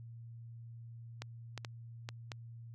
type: clicks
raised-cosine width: 0.2 ms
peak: -24 dBFS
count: 5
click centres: 1.22 / 1.577 / 1.648 / 2.089 / 2.318 s
effects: added 116 Hz sine -47 dBFS peak until 2.74 s